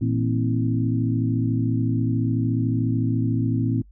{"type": "tone cluster", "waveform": "sine", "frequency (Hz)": [114.6, 165, 231.9, 265.8, 325.2], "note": ["A#2", "E3", "A#3", "C4", "E4"], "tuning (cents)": [-29, 2, -9, 27, -23], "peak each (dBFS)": [-22, -31, -28, -25, -31], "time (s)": [0.01, 3.82], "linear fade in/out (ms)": 10, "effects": ["noise-tail reverb RT60 0.1 s tail -24 dB re dry", "added 50 Hz sine -46 dBFS peak until 3.91 s"]}